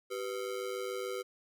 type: ring-modulated tone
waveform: square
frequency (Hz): 440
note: A4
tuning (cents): 0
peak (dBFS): -33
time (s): 0.1-1.23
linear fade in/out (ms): 20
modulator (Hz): 53.4
effects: none